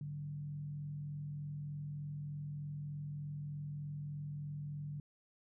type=tone with frequency modulation; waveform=sine; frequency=146.83 Hz; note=D3; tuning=in tune; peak=-40 dBFS; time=0.01-5 s; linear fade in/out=2 ms; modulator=43.3 Hz; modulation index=0.38; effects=none